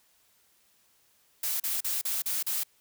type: noise bursts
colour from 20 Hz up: blue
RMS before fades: -30 dBFS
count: 6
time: 1.43-2.635 s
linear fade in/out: 5 ms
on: 170 ms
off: 37 ms
effects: white hiss -66 dBFS RMS until 2.8 s